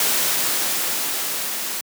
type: noise with level ramp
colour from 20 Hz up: white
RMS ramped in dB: -19 to -27 dBFS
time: 0-1.81 s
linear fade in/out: 2 ms
effects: high-pass 200 Hz 12 dB/octave